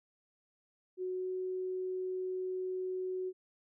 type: tone with pitch glide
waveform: sine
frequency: 368.7 to 370.8 Hz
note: F#4 to F#4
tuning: -6 to +4 cents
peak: -34 dBFS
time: 0.97-3.33 s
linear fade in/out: 50 ms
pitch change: +10 cents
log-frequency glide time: 1.14-1.29 s
effects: none